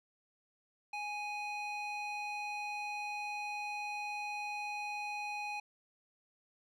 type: tone with band-pass filter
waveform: square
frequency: 830.6 Hz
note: G#5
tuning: in tune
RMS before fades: -40 dBFS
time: 0.93-5.6 s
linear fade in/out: 5 ms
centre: 2000 Hz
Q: 1.8
effects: none